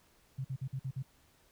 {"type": "tone bursts", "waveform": "sine", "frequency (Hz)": 132.5, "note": "C3", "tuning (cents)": 22, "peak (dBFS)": -34, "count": 6, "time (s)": [0.38, 1.027], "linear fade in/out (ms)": 10, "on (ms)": 67, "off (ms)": 49, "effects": ["pink hiss -67 dBFS RMS until 1.51 s"]}